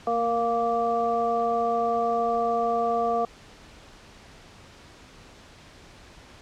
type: harmonic tone with a mistuned harmonic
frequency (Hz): 233.1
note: A#3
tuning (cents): 0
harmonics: 1 / 2 / 3 / 5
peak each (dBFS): -34 / -27 / -24 / -30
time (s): 0.07-3.25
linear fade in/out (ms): 2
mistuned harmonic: 1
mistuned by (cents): -23
effects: pink hiss -49 dBFS RMS until 6.41 s + low-pass 6000 Hz 12 dB/octave